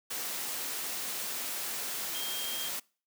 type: tone in noise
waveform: sine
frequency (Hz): 3205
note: G7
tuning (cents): +38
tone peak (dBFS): -37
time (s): 2.14-2.69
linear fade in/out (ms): 10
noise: white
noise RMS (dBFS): -36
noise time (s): 0.1-2.8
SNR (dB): -4
effects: noise-tail reverb RT60 0.4 s tail -25 dB re dry + high-pass 200 Hz 12 dB/octave